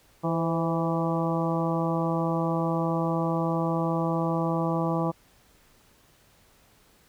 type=harmonic tone with a mistuned harmonic; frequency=164.81 Hz; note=E3; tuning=in tune; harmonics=1 / 2 / 3 / 4 / 5 / 6 / 7; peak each=-27 / -30 / -32 / -33 / -34 / -35 / -35 dBFS; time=0.23-5.12 s; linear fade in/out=20 ms; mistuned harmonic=3; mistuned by=+46 cents; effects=pink hiss -60 dBFS RMS until 7.08 s